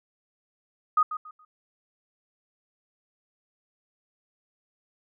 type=tone with echo; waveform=sine; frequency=1244.5 Hz; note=D#6; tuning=in tune; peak=-17 dBFS; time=0.97-1.03 s; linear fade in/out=5 ms; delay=140 ms; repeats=3; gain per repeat=-12 dB; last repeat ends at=1.45 s; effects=none